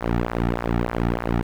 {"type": "tone with flanger", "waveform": "sawtooth", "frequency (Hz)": 58.5, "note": "A#1", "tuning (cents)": 7, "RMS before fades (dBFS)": -23, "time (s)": [0, 1.43], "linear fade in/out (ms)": 20, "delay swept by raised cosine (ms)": [0.27, 1.97], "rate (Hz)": 3.3, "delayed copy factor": -0.9, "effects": ["low-pass 2000 Hz 12 dB/octave", "7-bit"]}